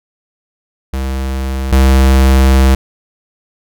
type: tone pair in turn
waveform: square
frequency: 66.2 / 66.2 Hz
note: C2 / C2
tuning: +21 / +21 cents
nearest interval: unison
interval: 0 cents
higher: neither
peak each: -16 / -6 dBFS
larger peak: second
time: 0.93-1.72 / 1.72-2.75 s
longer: second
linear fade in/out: 5 ms
effects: none